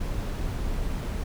brown noise, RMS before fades -29 dBFS, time 0-1.24 s, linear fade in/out 10 ms, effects none

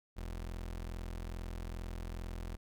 30% pulse tone, 42.37 Hz, E1, 48 cents sharp, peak -37 dBFS, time 0.16-2.57 s, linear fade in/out 20 ms, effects none

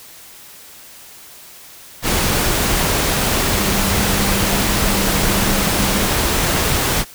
sine tone in noise, 197.7 Hz, G3, 15 cents sharp, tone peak -23 dBFS, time 3.56-6.1 s, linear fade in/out 50 ms, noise pink, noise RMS -17 dBFS, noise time 2.02-7.05 s, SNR -9 dB, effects white hiss -40 dBFS RMS until 7.14 s

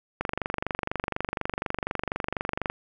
click train, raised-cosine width 0.5 ms, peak -12 dBFS, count 61, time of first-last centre 0.21-2.7 s, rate 24.1 Hz, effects none

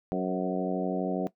harmonic tone with a mistuned harmonic, 92.5 Hz, F#2, in tune, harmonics 2 / 3 / 4 / 5 / 6 / 7 / 8, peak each -31 / -33 / -34 / -35 / -36 / -36 / -37 dBFS, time 0.12-1.27 s, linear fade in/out 0 ms, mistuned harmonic 6, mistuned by -21 cents, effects noise-tail reverb RT60 0.1 s tail -17 dB re dry

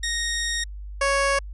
15% pulse tone pair in turn, 1864.7 / 554.4 Hz, A#6 / C#5, 0 / 0 cents, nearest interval octave + major sixth, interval 2100 cents, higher first, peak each -18 / -13 dBFS, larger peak second, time 0.03-0.64 / 1.01-1.39 s, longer first, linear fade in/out 5 ms, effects added 50 Hz sine -33 dBFS peak until 1.53 s + resampled to 24000 Hz

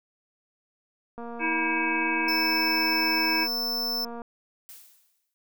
click train, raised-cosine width 1 ms, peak -26 dBFS, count 715, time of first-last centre 1.18-4.218 s, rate 235 Hz
harmonic tone, 322.6 Hz, E4, 37 cents flat, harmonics 1 / 3 / 5 / 7 / 8, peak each -30 / -30 / -30 / -30 / -30 dBFS, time 1.39-3.48 s, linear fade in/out 50 ms
square tone, 5300 Hz, E8, 9 cents sharp, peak -27 dBFS, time 2.28-4.05 s, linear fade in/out 5 ms
blue noise with exponential decay, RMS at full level -43 dBFS, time 4.69-5.34 s, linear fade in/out 0 ms, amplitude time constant 140 ms
effects none

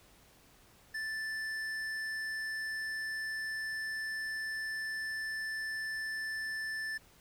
sine tone with tanh clipping, 1760 Hz, A6, in tune, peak -37 dBFS, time 0.94-6.98 s, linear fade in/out 10 ms, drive 12 dB, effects pink hiss -62 dBFS RMS until 7.2 s

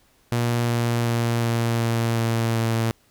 sawtooth tone with pitch steps, 118.9 / 118.08 / 117.26 / 116.45 / 115.65 / 114.85 / 114.06 Hz, A#2 / A#2 / A#2 / A#2 / A#2 / A#2 / A#2, +35 / +23 / +11 / -1 / -13 / -25 / -37 cents, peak -16 dBFS, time 0.32-2.91 s, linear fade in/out 0 ms, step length 370 ms, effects pink hiss -60 dBFS RMS until 3.1 s

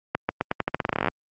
accelerating click train, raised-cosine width 0.5 ms, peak -7 dBFS, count 19, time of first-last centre 0.15-1.084 s, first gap 140 ms, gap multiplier 0.86, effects high-pass 100 Hz 12 dB/octave + Opus 48 kbps

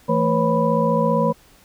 sine tone cluster, 165.6 / 223.6 / 490.1 / 545 / 988 Hz, E3 / A3 / B4 / C#5 / B5, +8 / +28 / -13 / -29 / 0 cents, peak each -22 dBFS, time 0.08-1.33 s, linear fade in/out 20 ms, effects pink hiss -52 dBFS RMS until 1.64 s

